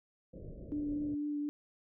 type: low-pass noise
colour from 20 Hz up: pink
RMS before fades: -47 dBFS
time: 0.33-1.15 s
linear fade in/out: 10 ms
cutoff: 610 Hz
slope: 96 dB/octave
type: tone with vibrato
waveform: sine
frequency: 293.7 Hz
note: D4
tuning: in tune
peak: -33 dBFS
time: 0.72-1.49 s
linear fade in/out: 0 ms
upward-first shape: triangle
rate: 4.1 Hz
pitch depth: 15 cents each way
effects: none